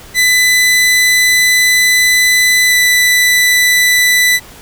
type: tone with pitch glide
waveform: sawtooth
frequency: 2000 to 1986.2 Hz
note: B6 to B6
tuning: +21 to +9 cents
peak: -4 dBFS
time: 0.14-4.4 s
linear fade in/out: 50 ms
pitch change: -12 cents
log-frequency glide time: 2.68-2.73 s
effects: pink hiss -36 dBFS RMS until 4.61 s